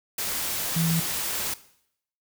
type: tone in noise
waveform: sine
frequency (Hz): 164.81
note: E3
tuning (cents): 0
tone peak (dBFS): -22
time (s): 0.76-1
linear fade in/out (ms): 5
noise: white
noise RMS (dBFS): -29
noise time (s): 0.18-1.54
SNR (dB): +4
effects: noise-tail reverb RT60 0.7 s tail -17 dB re dry